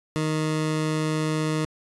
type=tone; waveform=20% pulse; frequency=155.7 Hz; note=D#3; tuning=2 cents sharp; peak=-18 dBFS; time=0.16-1.65 s; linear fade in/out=0 ms; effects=resampled to 24000 Hz